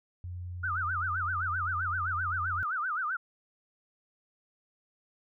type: tone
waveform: sine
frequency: 89 Hz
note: F2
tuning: 33 cents sharp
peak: -36 dBFS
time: 0.24-2.63 s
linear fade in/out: 0 ms
type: tone with vibrato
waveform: sine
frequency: 1358 Hz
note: F6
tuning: 49 cents flat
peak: -29 dBFS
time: 0.63-3.17 s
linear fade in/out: 10 ms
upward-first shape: sine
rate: 7.7 Hz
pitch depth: 230 cents each way
effects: none